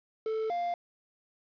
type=tone pair in turn; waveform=triangle; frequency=440 / 698.5 Hz; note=A4 / F5; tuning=0 / 0 cents; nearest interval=minor sixth; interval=800 cents; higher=second; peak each=-27 dBFS; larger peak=neither; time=0.26-0.5 / 0.5-0.74 s; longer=neither; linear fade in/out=2 ms; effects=resampled to 11025 Hz + 9-bit